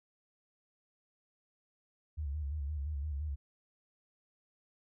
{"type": "tone with vibrato", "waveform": "sine", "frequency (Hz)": 73.1, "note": "D2", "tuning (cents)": -7, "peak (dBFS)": -34, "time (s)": [2.17, 3.36], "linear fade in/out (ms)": 20, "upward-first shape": "square", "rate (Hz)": 5.8, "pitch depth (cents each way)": 83, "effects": []}